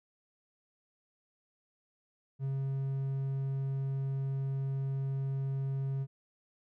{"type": "tone", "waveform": "triangle", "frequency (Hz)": 135.7, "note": "C#3", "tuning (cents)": -36, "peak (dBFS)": -29, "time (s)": [2.39, 6.07], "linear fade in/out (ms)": 50, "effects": []}